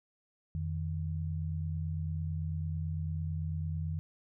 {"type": "tone pair together", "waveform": "sine", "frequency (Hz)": [87, 156], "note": ["F2", "D#3"], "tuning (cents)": [-6, 5], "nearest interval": "minor seventh", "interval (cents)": 1011, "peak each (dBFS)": [-34, -36], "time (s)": [0.55, 3.99], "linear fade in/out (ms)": 0, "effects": []}